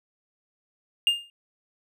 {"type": "tone with exponential decay", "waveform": "triangle", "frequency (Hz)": 2816, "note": "F7", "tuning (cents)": 14, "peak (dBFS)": -13, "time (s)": [1.07, 1.3], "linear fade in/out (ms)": 1, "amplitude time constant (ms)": 48, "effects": []}